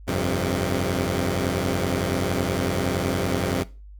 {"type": "chord", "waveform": "10% pulse", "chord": "F suspended second", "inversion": "none", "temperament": "equal with one note detuned", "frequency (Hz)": [87.31, 98, 133.1], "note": ["F2", "G2", "C3"], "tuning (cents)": [0, 0, 30], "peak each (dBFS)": [-17, -19, -20], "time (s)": [0.07, 3.64], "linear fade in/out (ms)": 20, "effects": ["noise-tail reverb RT60 0.3 s tail -18 dB re dry", "added 50 Hz sine -40 dBFS peak until 3.99 s"]}